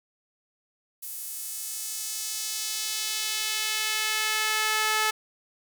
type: tone with high-pass filter sweep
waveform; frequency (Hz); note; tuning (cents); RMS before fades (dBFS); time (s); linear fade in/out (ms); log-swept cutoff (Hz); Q
sawtooth; 432.8; A4; -29; -29; 1.02-5.11; 10; 12000 to 1200; 0.93
effects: none